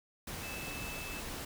sine tone in noise, 2622 Hz, E7, 10 cents flat, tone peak -44 dBFS, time 0.43-1.2 s, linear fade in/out 5 ms, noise pink, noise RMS -42 dBFS, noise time 0.27-1.45 s, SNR -5 dB, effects none

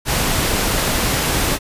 pink noise, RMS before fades -18 dBFS, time 0.05-1.59 s, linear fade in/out 50 ms, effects resampled to 32000 Hz

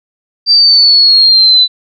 sine linear sweep, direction down, 4699 to 3977 Hz, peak -3 dBFS, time 0.46-1.68 s, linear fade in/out 50 ms, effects none

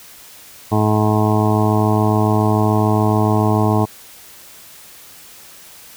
harmonic tone, 107 Hz, A2, 48 cents flat, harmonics 1 / 2 / 3 / 4 / 6 / 7 / 8 / 9 / 10, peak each -16 / -19 / -21 / -22 / -24 / -24 / -25 / -26 / -26 dBFS, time 0.71-3.86 s, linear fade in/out 20 ms, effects white hiss -41 dBFS RMS until 5.96 s

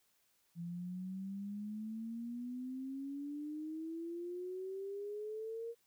sine exponential sweep, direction up, 168.3 to 469.1 Hz, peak -40 dBFS, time 0.55-5.75 s, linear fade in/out 50 ms, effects white hiss -75 dBFS RMS until 5.86 s

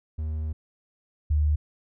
triangle / sine tone pair in turn, 77.78 / 75.03 Hz, D#2 / D2, 0 / +38 cents, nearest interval minor second, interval 62 cents, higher first, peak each -25 / -19 dBFS, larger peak second, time 0.18-0.53 / 1.3-1.56 s, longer first, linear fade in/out 10 ms, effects none

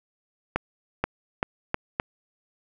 accelerating click train, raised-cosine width 0.5 ms, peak -8 dBFS, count 5, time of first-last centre 0.56-1.999 s, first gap 480 ms, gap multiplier 0.81, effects none

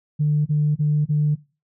sine tone bursts, 149.4 Hz, D3, 30 cents sharp, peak -15 dBFS, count 4, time 0.19-1.357 s, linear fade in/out 20 ms, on 270 ms, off 29 ms, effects noise-tail reverb RT60 0.3 s tail -19 dB re dry + tanh soft clip ceiling -11 dBFS

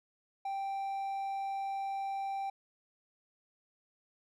triangle tone, 784 Hz, G5, in tune, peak -32 dBFS, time 0.45-2.5 s, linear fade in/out 5 ms, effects none

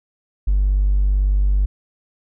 triangle tone, 49 Hz, G1, in tune, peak -10 dBFS, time 0.47-1.66 s, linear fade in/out 10 ms, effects tanh soft clip ceiling -10 dBFS

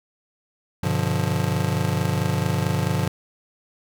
square chord, G dominant seventh, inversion none, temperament just, 98 / 122.5 / 147 / 176.4 Hz, G2 / B2 / D3 / F3, 0 / -14 / +2 / +18 cents, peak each -27 dBFS, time 0.83-3.08 s, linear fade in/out 5 ms, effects none

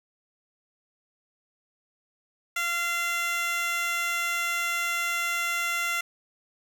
15% pulse tone with high-pass filter, 688 Hz, F5, 26 cents flat, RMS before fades -28 dBFS, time 2.56-6.01 s, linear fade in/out 5 ms, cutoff 1600 Hz, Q 1.3, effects none

